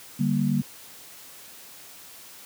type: chord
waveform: sine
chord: G minor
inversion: second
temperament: just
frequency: 147 / 196 / 235.2 Hz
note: D3 / G3 / Bb3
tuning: +2 / 0 / +16 cents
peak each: -25 dBFS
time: 0.19-0.62 s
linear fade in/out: 10 ms
effects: white hiss -46 dBFS RMS until 2.45 s + high-pass 80 Hz 12 dB/octave